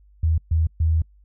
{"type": "tone bursts at uneven times", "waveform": "sine", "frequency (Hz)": 80.4, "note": "E2", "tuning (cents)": -43, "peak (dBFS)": -16, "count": 3, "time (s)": [[0.23, 0.38], [0.51, 0.67], [0.8, 1.02]], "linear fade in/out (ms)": 5, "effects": ["noise-tail reverb RT60 0.1 s tail -26 dB re dry", "added 50 Hz sine -50 dBFS peak until 1.24 s"]}